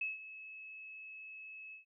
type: tone with ADSR envelope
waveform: sine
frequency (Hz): 2588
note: E7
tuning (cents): -32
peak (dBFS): -33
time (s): 0.01-1.85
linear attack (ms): 5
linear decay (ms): 160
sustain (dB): -14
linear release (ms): 120
effects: none